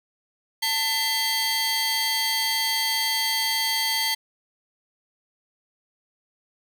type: tone cluster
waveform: 40% pulse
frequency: 888 / 2024 / 3219 / 4511 Hz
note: A5 / B6 / G7 / C#8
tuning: +16 / +42 / +45 / +29 cents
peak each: -30 / -27 / -27 / -25 dBFS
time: 0.62-4.15 s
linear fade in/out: 10 ms
effects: none